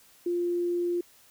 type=tone; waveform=sine; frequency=349.2 Hz; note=F4; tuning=in tune; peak=-25 dBFS; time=0.26-1.01 s; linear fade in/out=5 ms; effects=white hiss -58 dBFS RMS until 1.3 s